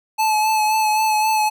square tone with vibrato, 864 Hz, A5, 32 cents flat, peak -16 dBFS, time 0.18-1.5 s, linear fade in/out 20 ms, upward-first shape sine, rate 3.8 Hz, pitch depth 25 cents each way, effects none

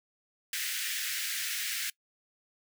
pink high-pass noise, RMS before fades -34 dBFS, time 0.53-1.9 s, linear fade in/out 2 ms, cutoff 1600 Hz, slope 48 dB/octave, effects noise-tail reverb RT60 0.1 s tail -23 dB re dry

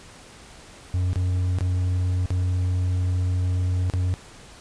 triangle tone with dropouts, 91 Hz, F#2, 28 cents flat, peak -18 dBFS, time 0.94-4.14 s, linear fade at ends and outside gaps 0 ms, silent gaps 1.131-1.158 / 1.586-1.608 / 2.258-2.305 / 3.899-3.937 s, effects pink hiss -46 dBFS RMS until 4.6 s + resampled to 22050 Hz

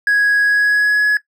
triangle tone with pitch glide, 1661.2 to 1687.3 Hz, G#6 to G#6, 0 to +27 cents, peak -8 dBFS, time 0.07-1.17 s, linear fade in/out 2 ms, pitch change +27 cents, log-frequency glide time 0.43-1.06 s, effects noise-tail reverb RT60 0.1 s tail -18 dB re dry + tanh soft clip ceiling -5 dBFS

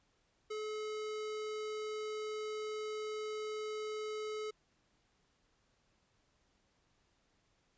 square tone, 428.8 Hz, A4, 45 cents flat, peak -39 dBFS, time 0.5-4.51 s, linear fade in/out 10 ms, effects pink hiss -75 dBFS RMS until 7.77 s + resampled to 16000 Hz

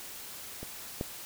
clicks, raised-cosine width 2 ms, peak -27 / -18 dBFS, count 2, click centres 0.63 / 1.011 s, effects white hiss -44 dBFS RMS until 1.25 s

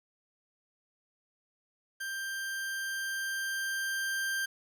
40% pulse tone with level ramp, 1580 Hz, G6, 13 cents sharp, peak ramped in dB -34 to -29 dBFS, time 2-4.46 s, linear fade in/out 10 ms, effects 10-bit

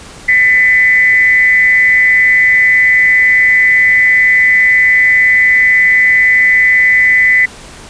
sine tone with frequency modulation, 2003 Hz, B6, 24 cents sharp, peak -5 dBFS, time 0.28-7.46 s, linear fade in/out 10 ms, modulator 212 Hz, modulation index 0.45, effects pink hiss -33 dBFS RMS until 7.89 s + resampled to 22050 Hz

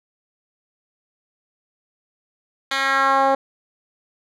10% pulse tone with band-pass filter sweep, 271.2 Hz, C#4, 38 cents flat, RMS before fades -18 dBFS, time 2.71-3.35 s, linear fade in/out 5 ms, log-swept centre 2900 to 620 Hz, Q 1.7, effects none

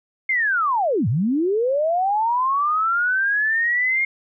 sine linear two-way sweep, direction down then up, 2147 to 98 to 2147 Hz, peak -17 dBFS, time 0.29-4.05 s, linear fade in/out 5 ms, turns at 1.08 s, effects none

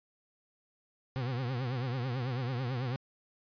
40% pulse tone with vibrato, 126.2 Hz, B2, 38 cents sharp, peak -31 dBFS, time 1.16-2.96 s, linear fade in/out 0 ms, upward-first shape triangle, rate 9.1 Hz, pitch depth 150 cents each way, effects resampled to 11025 Hz

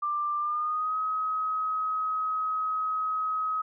sine tone with pitch glide, 1185 to 1270.1 Hz, D6 to D#6, +15 to +35 cents, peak -26 dBFS, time 0.02-3.62 s, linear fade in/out 10 ms, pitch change +120 cents, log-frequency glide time 0.38-0.97 s, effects none

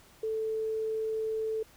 sine tone, 440 Hz, A4, in tune, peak -29 dBFS, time 0.23-1.63 s, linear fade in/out 5 ms, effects pink hiss -58 dBFS RMS until 1.76 s

